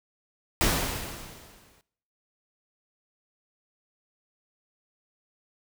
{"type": "noise with exponential decay", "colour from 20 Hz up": "pink", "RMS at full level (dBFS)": -22, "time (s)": [0.61, 1.81], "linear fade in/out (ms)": 0, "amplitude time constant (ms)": 260, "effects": ["noise-tail reverb RT60 0.7 s tail -21 dB re dry"]}